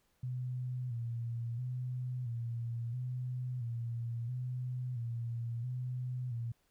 sine tone with vibrato, 121.3 Hz, B2, 31 cents flat, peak -35 dBFS, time 0.23-6.52 s, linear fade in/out 5 ms, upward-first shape square, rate 0.74 Hz, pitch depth 62 cents each way, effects pink hiss -75 dBFS RMS until 6.7 s

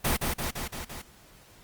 pink noise with echo, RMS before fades -25 dBFS, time 0.04-0.17 s, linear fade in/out 10 ms, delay 170 ms, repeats 5, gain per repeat -3 dB, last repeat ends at 1.02 s, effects pink hiss -55 dBFS RMS until 1.63 s + Opus 32 kbps

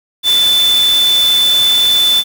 sine tone in noise, 3511 Hz, A7, 4 cents flat, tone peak -8 dBFS, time 0.23-2.24 s, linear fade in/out 50 ms, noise white, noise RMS -21 dBFS, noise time 0.23-2.24 s, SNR +10 dB, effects none

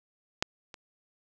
clicks, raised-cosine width 0.2 ms, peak -8 / -26 dBFS, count 2, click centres 0.425 / 0.742 s, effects none

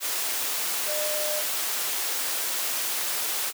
sine tone in noise, 605 Hz, D#5, 49 cents flat, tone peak -29 dBFS, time 0.85-1.43 s, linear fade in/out 50 ms, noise white, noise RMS -28 dBFS, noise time 0-3.53 s, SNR -4 dB, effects high-pass 400 Hz 12 dB/octave

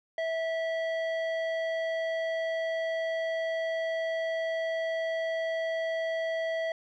square tone with low-pass filter, 653 Hz, E5, 17 cents flat, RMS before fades -31 dBFS, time 0.18-6.72 s, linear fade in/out 2 ms, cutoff 2500 Hz, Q 1.1, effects none

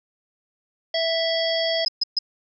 harmonic tone, 659.3 Hz, E5, in tune, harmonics 1 / 3 / 5 / 7 / 8, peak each -23 / -30 / -27 / -29 / -31 dBFS, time 0.94-1.85 s, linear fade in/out 5 ms
sine tone bursts, 5070 Hz, D#8, 32 cents sharp, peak -17 dBFS, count 3, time 1.86-2.189 s, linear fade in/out 5 ms, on 23 ms, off 130 ms
effects none

